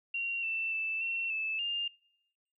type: tone with pitch steps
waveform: sine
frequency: 2754 / 2672 / 2642 / 2712 / 2622 / 2807 Hz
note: F7 / E7 / E7 / E7 / E7 / F7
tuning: -25 / +23 / +3 / +49 / -10 / +8 cents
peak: -31 dBFS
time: 0.14-1.88 s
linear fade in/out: 5 ms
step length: 290 ms
effects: noise-tail reverb RT60 0.9 s tail -26 dB re dry